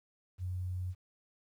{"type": "tone", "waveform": "sine", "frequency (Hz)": 91.1, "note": "F#2", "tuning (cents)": -26, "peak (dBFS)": -34, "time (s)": [0.38, 0.95], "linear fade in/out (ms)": 50, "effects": ["11-bit"]}